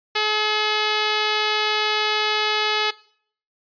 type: tone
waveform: 5% pulse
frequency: 426.3 Hz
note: G#4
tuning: 45 cents sharp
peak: -7 dBFS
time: 0.15-2.91 s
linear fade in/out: 10 ms
effects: noise-tail reverb RT60 0.6 s tail -22 dB re dry + resampled to 11025 Hz